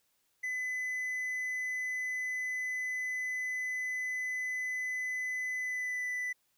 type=tone with pitch glide; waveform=triangle; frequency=2010 to 1991.5 Hz; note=B6 to B6; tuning=+30 to +14 cents; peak=-31 dBFS; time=0.43-6.33 s; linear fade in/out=10 ms; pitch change=-16 cents; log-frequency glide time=5.58-6.07 s; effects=white hiss -75 dBFS RMS until 6.57 s